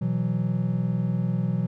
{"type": "chord", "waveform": "triangle", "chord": "B suspended fourth", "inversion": "none", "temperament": "equal", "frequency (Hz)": [123.47, 164.81, 185], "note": ["B2", "E3", "F#3"], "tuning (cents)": [0, 0, 0], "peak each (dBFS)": -25, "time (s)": [0.01, 1.67], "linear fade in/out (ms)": 10, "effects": []}